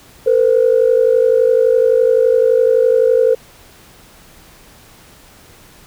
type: tone pair together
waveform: sine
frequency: 456.2 / 508 Hz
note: A#4 / B4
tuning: -37 / +49 cents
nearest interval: major second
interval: 186 cents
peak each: -11 dBFS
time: 0.26-3.35 s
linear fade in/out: 10 ms
effects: tanh soft clip ceiling -2 dBFS + pink hiss -44 dBFS RMS until 5.86 s